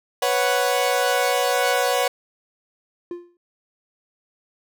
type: chord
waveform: sawtooth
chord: B suspended second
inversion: none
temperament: equal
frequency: 493.9 / 554.4 / 740 Hz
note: B4 / C#5 / F#5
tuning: 0 / 0 / 0 cents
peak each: -19 dBFS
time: 0.22-2.08 s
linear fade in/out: 5 ms
type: tone with exponential decay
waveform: triangle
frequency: 349.2 Hz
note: F4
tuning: in tune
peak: -23 dBFS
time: 3.11-3.37 s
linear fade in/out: 2 ms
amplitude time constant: 56 ms
effects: none